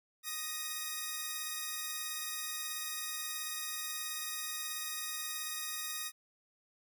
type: tone pair together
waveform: 5% pulse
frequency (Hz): 1244.5 / 1876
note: D#6 / A#6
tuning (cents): 0 / +11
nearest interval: perfect fifth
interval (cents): 711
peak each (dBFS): -29 / -29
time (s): 0.23-6.12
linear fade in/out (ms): 50
effects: none